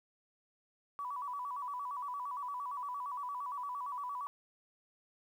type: tone with vibrato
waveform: sine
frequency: 1064 Hz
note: C6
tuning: 29 cents sharp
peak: -37 dBFS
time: 0.99-4.27 s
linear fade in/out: 0 ms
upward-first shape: square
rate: 8.7 Hz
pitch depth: 120 cents each way
effects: 11-bit